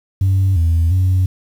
sine tone with pitch steps, 95.7 / 82.9 / 92.7 Hz, G2 / E2 / F#2, -41 / +10 / +4 cents, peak -9 dBFS, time 0.21-1.26 s, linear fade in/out 5 ms, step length 350 ms, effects tanh soft clip ceiling -9 dBFS + 7-bit

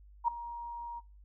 sine tone with ADSR envelope, 944 Hz, A#5, 22 cents sharp, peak -22 dBFS, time 0.24-1.01 s, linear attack 40 ms, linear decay 5 ms, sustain -16 dB, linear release 28 ms, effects noise-tail reverb RT60 0.3 s tail -22 dB re dry + added 50 Hz sine -53 dBFS peak until 1.24 s

